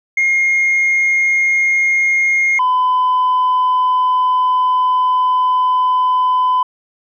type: tone pair in turn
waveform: sine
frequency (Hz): 2137 / 1008.5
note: C7 / B5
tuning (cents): +36 / +36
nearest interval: octave + minor second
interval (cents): 1300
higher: first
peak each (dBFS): -9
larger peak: neither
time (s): 0.17-2.59 / 2.59-6.63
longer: second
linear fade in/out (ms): 5
effects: tanh soft clip ceiling -9 dBFS